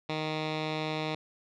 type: tone with low-pass filter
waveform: 10% pulse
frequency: 155.56 Hz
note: D#3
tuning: in tune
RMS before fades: -33 dBFS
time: 0.09-1.15 s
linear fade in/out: 5 ms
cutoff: 3600 Hz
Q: 2.4
effects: none